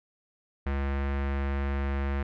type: tone with low-pass filter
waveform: square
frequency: 69.3 Hz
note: C#2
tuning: in tune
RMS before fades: -29 dBFS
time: 0.66-2.23 s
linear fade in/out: 5 ms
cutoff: 2000 Hz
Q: 1.7
effects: none